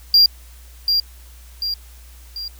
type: tone with echo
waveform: triangle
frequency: 4771 Hz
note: D8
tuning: 26 cents sharp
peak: -7 dBFS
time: 0.14-0.26 s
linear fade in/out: 2 ms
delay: 740 ms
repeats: 3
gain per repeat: -6 dB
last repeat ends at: 2.48 s
effects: added 60 Hz sine -40 dBFS peak until 2.59 s + white hiss -49 dBFS RMS until 2.59 s